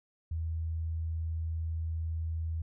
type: tone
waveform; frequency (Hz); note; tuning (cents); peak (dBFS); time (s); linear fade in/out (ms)
sine; 81.2; E2; -26; -31; 0.31-2.62; 5
effects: none